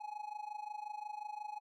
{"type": "tone with amplitude modulation", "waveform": "triangle", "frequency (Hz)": 841, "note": "G#5", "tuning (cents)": 22, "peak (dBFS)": -36, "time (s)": [0, 1.6], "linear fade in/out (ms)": 20, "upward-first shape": "sine", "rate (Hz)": 25.6, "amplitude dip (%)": 85, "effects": []}